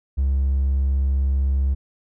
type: tone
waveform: triangle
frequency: 67.8 Hz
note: C#2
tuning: 38 cents flat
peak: -14 dBFS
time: 0.17-1.75 s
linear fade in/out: 20 ms
effects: tanh soft clip ceiling -12 dBFS